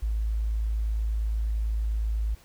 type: tone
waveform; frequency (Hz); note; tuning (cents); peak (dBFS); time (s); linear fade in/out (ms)
sine; 54.3; A1; -22; -24; 0.02-2.35; 10
effects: pink hiss -56 dBFS RMS until 2.44 s